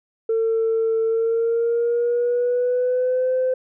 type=tone with pitch glide; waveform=sine; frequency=449.8 to 513.7 Hz; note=A4 to C5; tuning=+38 to -32 cents; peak=-16 dBFS; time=0.29-3.54 s; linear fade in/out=5 ms; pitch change=+230 cents; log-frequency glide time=1.05-3.33 s; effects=tanh soft clip ceiling -14 dBFS